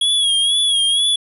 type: tone with vibrato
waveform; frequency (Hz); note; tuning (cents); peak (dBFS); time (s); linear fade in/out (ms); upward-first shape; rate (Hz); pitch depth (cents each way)
square; 3322; G#7; 0; -14; 0.01-1.16; 5; sine; 2.1; 62
effects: resampled to 32000 Hz